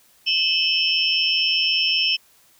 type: tone cluster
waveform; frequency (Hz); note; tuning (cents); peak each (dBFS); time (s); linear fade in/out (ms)
sine; 2612 / 2963 / 3128 / 5320; E7 / F#7 / G7 / E8; -17 / +2 / -4 / +15; -23; 0.26-2.17; 20
effects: white hiss -56 dBFS RMS until 2.59 s